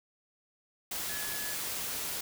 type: tone in noise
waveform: sine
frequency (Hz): 1700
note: G#6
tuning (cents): +40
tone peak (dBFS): -42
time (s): 1.09-1.55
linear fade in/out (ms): 5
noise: white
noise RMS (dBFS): -36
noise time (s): 0.91-2.21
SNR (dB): -9
effects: none